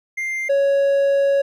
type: tone pair in turn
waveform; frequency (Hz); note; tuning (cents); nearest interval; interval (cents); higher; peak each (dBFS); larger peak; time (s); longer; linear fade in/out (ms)
triangle; 2099 / 556; C7 / C#5; +5 / +5; octave + major seventh; 2300; first; -20 / -12; second; 0.17-0.49 / 0.49-1.42; second; 10
effects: none